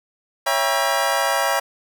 25% pulse chord, C# diminished seventh, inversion none, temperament just, 554.4 / 665.2 / 798.3 / 957.9 Hz, C#5 / E5 / G5 / Bb5, 0 / +16 / +31 / +47 cents, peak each -20 dBFS, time 0.46-1.6 s, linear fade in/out 10 ms, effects none

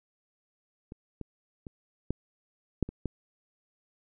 clicks, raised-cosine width 3 ms, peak -29 / -25 / -28 / -16 / -12 / -25 / -18 dBFS, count 7, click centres 0.921 / 1.213 / 1.668 / 2.106 / 2.827 / 2.89 / 3.057 s, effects none

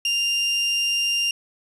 30% pulse tone, 2794 Hz, F7, in tune, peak -17 dBFS, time 0.05-1.31 s, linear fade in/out 2 ms, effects resampled to 24000 Hz + 9-bit

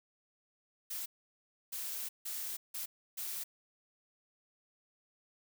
blue noise bursts at uneven times, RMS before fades -40 dBFS, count 5, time 0.9-1.06 / 1.72-2.09 / 2.25-2.57 / 2.74-2.86 / 3.17-3.44 s, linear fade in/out 10 ms, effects none

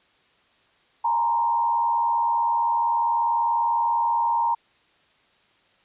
sine tone with frequency modulation, 932.3 Hz, A#5, in tune, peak -19 dBFS, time 1.04-4.55 s, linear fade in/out 10 ms, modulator 84.9 Hz, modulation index 0.67, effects white hiss -61 dBFS RMS until 5.84 s + resampled to 8000 Hz

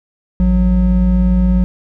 triangle tone pair together, 55.27 / 182.6 Hz, A1 / F#3, +8 / -23 cents, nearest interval octave + major sixth, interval 2069 cents, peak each -10 dBFS, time 0.4-1.64 s, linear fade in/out 0 ms, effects none

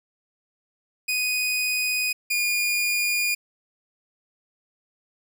sawtooth tone pair in turn, 2489 / 2431 Hz, D#7 / D#7, 0 / -41 cents, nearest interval unison, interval 41 cents, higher first, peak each -19 / -18 dBFS, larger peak second, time 1.08-2.13 / 2.3-3.35 s, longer neither, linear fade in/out 10 ms, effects none

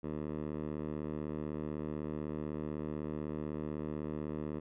10% pulse tone with band-pass filter, 76 Hz, D#2, 40 cents flat, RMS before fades -39 dBFS, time 0.03-4.6 s, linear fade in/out 10 ms, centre 300 Hz, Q 0.64, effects resampled to 8000 Hz

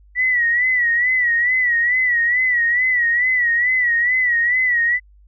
sine tone with vibrato, 1946 Hz, B6, 26 cents flat, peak -14 dBFS, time 0.15-5 s, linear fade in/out 50 ms, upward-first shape sine, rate 2.3 Hz, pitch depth 81 cents each way, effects added 50 Hz sine -46 dBFS peak until 5.27 s

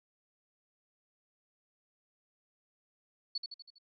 sine tone with echo, 4435 Hz, C#8, in tune, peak -32 dBFS, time 3.35-3.38 s, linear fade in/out 5 ms, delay 81 ms, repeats 5, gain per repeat -5 dB, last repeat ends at 3.785 s, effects none

